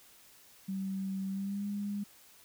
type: tone with pitch glide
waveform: sine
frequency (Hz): 192.5 to 203.4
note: G3 to G#3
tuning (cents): -31 to -36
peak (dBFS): -33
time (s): 0.68-2.04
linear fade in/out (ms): 10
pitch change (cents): +95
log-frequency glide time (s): 1.29-1.66
effects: white hiss -59 dBFS RMS until 2.44 s